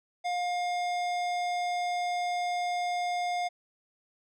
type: tone with hard clipping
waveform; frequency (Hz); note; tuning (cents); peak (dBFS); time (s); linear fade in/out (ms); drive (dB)
sine; 710; F5; +28; -30; 0.24-3.49; 20; 15
effects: none